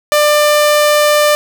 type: tone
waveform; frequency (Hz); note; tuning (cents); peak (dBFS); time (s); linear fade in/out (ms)
sawtooth; 595; D5; +22; -4; 0.12-1.35; 0
effects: none